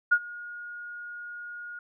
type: tone with ADSR envelope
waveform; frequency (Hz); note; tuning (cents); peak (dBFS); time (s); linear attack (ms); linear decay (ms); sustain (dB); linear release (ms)
sine; 1435; F6; +47; -15; 0.11-1.79; 15; 59; -22; 3
effects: none